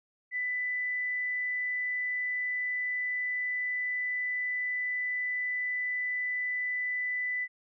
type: tone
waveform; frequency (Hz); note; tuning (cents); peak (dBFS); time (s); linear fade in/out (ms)
sine; 1992; B6; +14; -29; 0.31-7.48; 50
effects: none